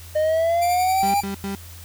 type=exponential sweep; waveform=triangle; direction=up; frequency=609 to 817 Hz; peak=-15 dBFS; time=0.15-1.21 s; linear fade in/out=10 ms
type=tone with tremolo; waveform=10% pulse; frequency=2349 Hz; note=D7; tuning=in tune; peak=-18 dBFS; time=0.61-1.24 s; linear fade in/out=20 ms; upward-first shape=sine; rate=11 Hz; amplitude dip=45%
type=tone bursts; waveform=35% pulse; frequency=197.2 Hz; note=G3; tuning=11 cents sharp; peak=-24 dBFS; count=3; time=1.03-1.55 s; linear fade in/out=0 ms; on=110 ms; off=95 ms
effects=added 85 Hz sine -39 dBFS peak until 1.84 s + white hiss -44 dBFS RMS until 1.84 s